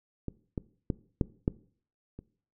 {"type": "clicks", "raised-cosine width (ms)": 3, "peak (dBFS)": [-21, -19, -15, -12, -12, -29], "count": 6, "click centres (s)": [0.283, 0.578, 0.902, 1.212, 1.479, 2.19], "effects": ["noise-tail reverb RT60 0.5 s tail -20 dB re dry"]}